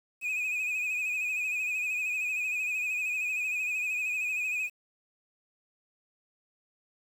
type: tone with vibrato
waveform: triangle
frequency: 2500 Hz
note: D#7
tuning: 8 cents sharp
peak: -27 dBFS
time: 0.21-4.7 s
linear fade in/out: 50 ms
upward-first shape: sine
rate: 13 Hz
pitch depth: 53 cents each way
effects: 9-bit